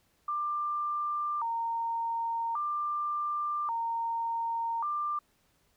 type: tone with vibrato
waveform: sine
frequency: 1046.5 Hz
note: C6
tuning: in tune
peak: -29 dBFS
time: 0.28-5.19 s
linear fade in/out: 5 ms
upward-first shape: square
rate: 0.44 Hz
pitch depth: 220 cents each way
effects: pink hiss -70 dBFS RMS until 5.76 s